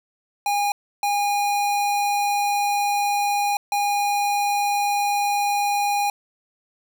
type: tone bursts at uneven times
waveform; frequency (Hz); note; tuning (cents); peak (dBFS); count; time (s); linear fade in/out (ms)
square; 816; G#5; -31; -20; 3; 0.46-0.72 / 1.03-3.57 / 3.72-6.1; 2
effects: none